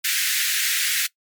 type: high-pass noise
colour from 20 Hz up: pink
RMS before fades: -22 dBFS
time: 0.04-1.07 s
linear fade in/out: 10 ms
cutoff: 1600 Hz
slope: 48 dB/octave
effects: noise-tail reverb RT60 0.1 s tail -21 dB re dry + MP3 96 kbps